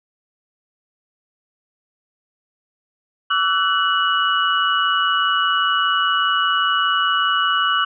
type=tone cluster; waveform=sine; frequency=1146 / 1329 / 1494 / 2932 Hz; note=D6 / E6 / F#6 / F#7; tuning=-43 / +14 / +16 / -16 cents; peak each=-21 dBFS; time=3.3-7.85 s; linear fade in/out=10 ms; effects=none